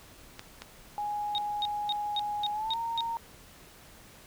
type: clicks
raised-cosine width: 0.2 ms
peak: -22 dBFS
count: 2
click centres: 0.394 / 0.62 s
type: tone with pitch glide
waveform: sine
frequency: 830.6 to 921.6 Hz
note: G#5 to A#5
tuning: 0 to -20 cents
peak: -30 dBFS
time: 0.98-3.17 s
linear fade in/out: 0 ms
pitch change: +180 cents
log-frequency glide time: 2.52-2.77 s
type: tone bursts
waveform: sine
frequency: 3729 Hz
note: A#7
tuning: in tune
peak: -28 dBFS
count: 7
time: 1.35-3.007 s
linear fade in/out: 0 ms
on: 31 ms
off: 240 ms
effects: pink hiss -53 dBFS RMS until 4.26 s